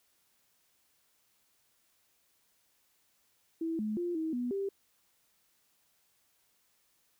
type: tone with pitch steps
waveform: sine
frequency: 327.3 / 214.1 / 349.2 / 319.4 / 245 / 394 Hz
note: E4 / A3 / F4 / D#4 / B3 / G4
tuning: -12 / -47 / 0 / +45 / -14 / +9 cents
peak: -31 dBFS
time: 3.61-4.69 s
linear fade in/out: 5 ms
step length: 180 ms
effects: white hiss -72 dBFS RMS until 7.19 s